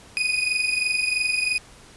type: tone pair together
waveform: 35% pulse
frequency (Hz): 2475 / 2498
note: D#7 / D#7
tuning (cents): -10 / +6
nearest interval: unison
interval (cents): 16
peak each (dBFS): -22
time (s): 0.17-1.58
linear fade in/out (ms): 0
effects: pink hiss -48 dBFS RMS until 1.96 s + resampled to 24000 Hz